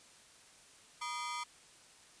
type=ring-modulated tone; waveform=sawtooth; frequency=1097 Hz; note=C#6; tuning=18 cents flat; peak=-31 dBFS; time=1.01-1.44 s; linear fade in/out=10 ms; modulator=134 Hz; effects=white hiss -60 dBFS RMS until 2.2 s + resampled to 22050 Hz